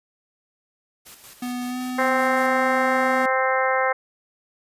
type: noise with tremolo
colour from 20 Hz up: white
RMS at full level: -43 dBFS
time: 1.05-2.48 s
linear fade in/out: 20 ms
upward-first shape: square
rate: 5.3 Hz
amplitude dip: 50%
type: tone with pitch glide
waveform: square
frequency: 246.9 to 252.4 Hz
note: B3 to B3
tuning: 0 to +38 cents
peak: -27 dBFS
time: 1.42-3.26 s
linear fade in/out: 5 ms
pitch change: +38 cents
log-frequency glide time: 1.66-1.79 s
type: harmonic tone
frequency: 261.6 Hz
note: C4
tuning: in tune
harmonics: 2 / 3 / 4 / 5 / 6 / 7 / 8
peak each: -23 / -25 / -26 / -27 / -28 / -28 / -29 dBFS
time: 1.98-3.93 s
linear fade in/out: 10 ms
effects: resampled to 32000 Hz